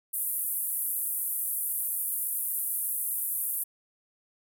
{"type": "band-pass noise", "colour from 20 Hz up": "pink", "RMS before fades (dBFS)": -31, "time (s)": [0.13, 3.64], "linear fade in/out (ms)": 10, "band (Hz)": [10000, 15000], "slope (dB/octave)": 48, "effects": []}